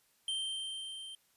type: tone with level ramp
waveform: square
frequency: 3136 Hz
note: G7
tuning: in tune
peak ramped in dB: -33 to -45 dBFS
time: 0.28-1.15 s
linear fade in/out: 2 ms
effects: white hiss -71 dBFS RMS until 1.36 s + resampled to 32000 Hz